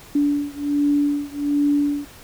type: beating tone pair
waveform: sine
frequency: 288.4 / 289.7 Hz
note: D4 / D4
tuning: -31 / -24 cents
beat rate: 1.3 Hz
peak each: -20 / -21 dBFS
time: 0.15-2.05 s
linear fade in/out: 5 ms
effects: pink hiss -44 dBFS RMS until 2.23 s